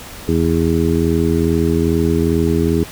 harmonic tone, 82.41 Hz, E2, in tune, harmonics 1 / 2 / 3 / 4 / 5, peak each -19 / -19 / -19 / -19 / -19 dBFS, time 0.28-2.84 s, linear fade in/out 5 ms, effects pink hiss -34 dBFS RMS until 2.91 s

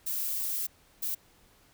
violet noise bursts at uneven times, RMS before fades -32 dBFS, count 2, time 0.06-0.67 / 1.02-1.15 s, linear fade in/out 10 ms, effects pink hiss -62 dBFS RMS until 1.73 s

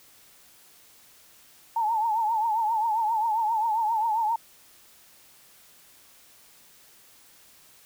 sine tone with vibrato, 887 Hz, A5, 14 cents sharp, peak -22 dBFS, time 1.76-4.36 s, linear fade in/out 5 ms, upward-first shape triangle, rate 7.5 Hz, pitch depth 110 cents each way, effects white hiss -55 dBFS RMS until 7.85 s

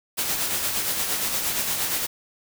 white noise with tremolo, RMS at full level -24 dBFS, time 0.17-2.07 s, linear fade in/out 20 ms, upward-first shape sine, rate 8.6 Hz, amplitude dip 40%, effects none

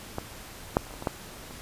clicks, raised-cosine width 1 ms, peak -16 / -6 / -29 / -29 / -29 / -23 / -11 / -28 dBFS, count 8, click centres 0.184 / 0.769 / 0.868 / 0.908 / 0.939 / 1.024 / 1.072 / 1.509 s, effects pink hiss -44 dBFS RMS until 1.61 s + resampled to 32000 Hz

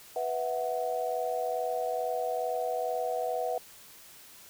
sine chord, B suspended fourth, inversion none, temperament just, 493.9 / 658.5 / 740.8 Hz, B4 / E5 / F#5, 0 / -2 / +2 cents, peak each -33 dBFS, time 0.16-3.58 s, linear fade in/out 2 ms, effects white hiss -52 dBFS RMS until 4.49 s

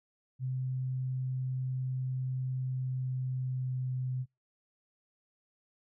sine tone with pitch glide, 129.3 to 128.18 Hz, C3 to C3, -20 to -35 cents, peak -31 dBFS, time 0.39-4.26 s, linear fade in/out 50 ms, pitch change -15 cents, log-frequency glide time 2.58-3.87 s, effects noise-tail reverb RT60 0.2 s tail -26 dB re dry

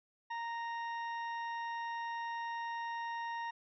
harmonic tone, 930 Hz, A#5, 4 cents flat, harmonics 1 / 2 / 3 / 4 / 6, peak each -38 / -44 / -55 / -57 / -61 dBFS, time 0.3-3.51 s, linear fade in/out 10 ms, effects none

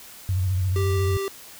sine tone with vibrato, 93 Hz, F#2, 9 cents sharp, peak -20 dBFS, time 0.29-1.17 s, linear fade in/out 0 ms, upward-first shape square, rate 14 Hz, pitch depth 64 cents each way
square tone, 392 Hz, G4, in tune, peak -26 dBFS, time 0.76-1.28 s, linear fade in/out 0 ms
effects white hiss -44 dBFS RMS until 1.59 s

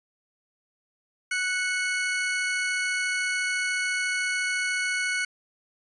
40% pulse tone pair together, 1480 / 2203 Hz, F#6 / C#7, 0 / -11 cents, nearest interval perfect fifth, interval 689 cents, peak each -27 dBFS, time 1.31-5.25 s, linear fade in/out 5 ms, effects resampled to 24000 Hz

